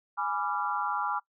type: chord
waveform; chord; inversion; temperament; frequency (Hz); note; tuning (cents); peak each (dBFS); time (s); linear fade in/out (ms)
sine; G# diminished seventh; none; equal with one note detuned; 830.6 / 987.8 / 1174.7 / 1376.9; G#5 / B5 / D6 / F6; 0 / 0 / 0 / -25; -33 / -34 / -33 / -33; 0.17-1.2; 20
effects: noise-tail reverb RT60 0.1 s tail -22 dB re dry